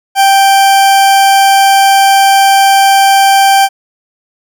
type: tone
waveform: 40% pulse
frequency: 784 Hz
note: G5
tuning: in tune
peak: -3 dBFS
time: 0.15-3.69 s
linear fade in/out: 50 ms
effects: none